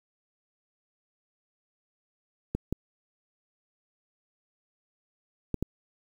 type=clicks; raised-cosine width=3 ms; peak=-15 dBFS; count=4; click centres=2.55 / 2.726 / 5.543 / 5.626 s; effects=8-bit